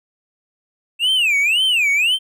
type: tone with vibrato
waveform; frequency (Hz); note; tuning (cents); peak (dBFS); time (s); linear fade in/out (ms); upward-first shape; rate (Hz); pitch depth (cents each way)
triangle; 2637; E7; 0; -12; 0.99-2.19; 50; sine; 1.9; 290
effects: none